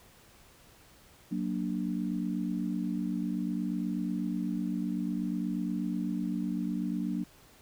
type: chord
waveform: sine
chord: Gb augmented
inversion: none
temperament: equal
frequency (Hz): 185 / 233.1 / 293.7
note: Gb3 / Bb3 / D4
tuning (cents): 0 / 0 / 0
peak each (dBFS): -33 / -34 / -35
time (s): 1.31-7.24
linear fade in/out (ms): 10
effects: pink hiss -58 dBFS RMS until 7.61 s